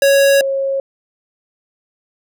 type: tone pair in turn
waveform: square / sine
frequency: 554.4 / 544.2 Hz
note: C#5 / C#5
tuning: 0 / -32 cents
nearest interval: unison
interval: 32 cents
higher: first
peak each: -9 / -15 dBFS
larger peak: first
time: 0.02-0.41 / 0.41-0.8 s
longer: neither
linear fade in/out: 2 ms
effects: none